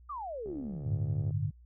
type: exponential sweep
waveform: sine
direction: down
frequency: 1244.5 to 96.3 Hz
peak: -36 dBFS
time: 0.09-0.95 s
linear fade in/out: 10 ms
type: click train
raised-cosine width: 2 ms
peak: -34 dBFS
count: 62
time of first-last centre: 0.46-1.307 s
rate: 72 Hz
type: chord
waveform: sine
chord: G suspended second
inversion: none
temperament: equal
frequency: 98 / 110 / 146.83 Hz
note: G2 / A2 / D3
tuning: 0 / 0 / 0 cents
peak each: -33 / -34 / -33 dBFS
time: 0.86-1.51 s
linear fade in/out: 10 ms
effects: added 60 Hz sine -53 dBFS peak until 1.65 s